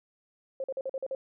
sine tone bursts, 533 Hz, C5, 32 cents sharp, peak -30 dBFS, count 7, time 0.6-1.15 s, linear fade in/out 2 ms, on 40 ms, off 45 ms, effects none

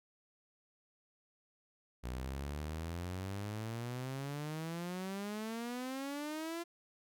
sawtooth exponential sweep, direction up, 60.2 to 345 Hz, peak -35 dBFS, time 2.03-6.64 s, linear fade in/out 20 ms, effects none

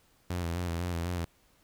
sawtooth tone with vibrato, 86.4 Hz, F2, 18 cents flat, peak -27 dBFS, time 0.3-1.25 s, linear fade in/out 5 ms, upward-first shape square, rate 4 Hz, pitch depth 46 cents each way, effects pink hiss -66 dBFS RMS until 1.63 s

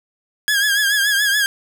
sawtooth tone with vibrato, 1652 Hz, G#6, 10 cents flat, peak -11 dBFS, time 0.48-1.46 s, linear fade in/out 0 ms, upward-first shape triangle, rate 7 Hz, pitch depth 80 cents each way, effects none

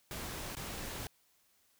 pink noise with dropouts, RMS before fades -42 dBFS, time 0.11-1.07 s, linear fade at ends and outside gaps 1 ms, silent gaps 0.552-0.568 s, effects white hiss -71 dBFS RMS until 1.79 s

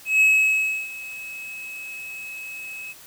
triangle tone with ADSR envelope, 2571 Hz, E7, 44 cents flat, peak -11 dBFS, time 0.05-2.94 s, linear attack 160 ms, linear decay 670 ms, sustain -20 dB, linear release 33 ms, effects white hiss -46 dBFS RMS until 3.06 s

